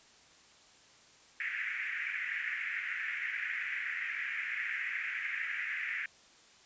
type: band-pass noise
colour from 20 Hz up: pink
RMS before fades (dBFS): -37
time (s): 1.4-6.06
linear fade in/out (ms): 2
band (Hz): 1700 to 2300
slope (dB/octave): 48
effects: white hiss -60 dBFS RMS until 6.65 s + resampled to 16000 Hz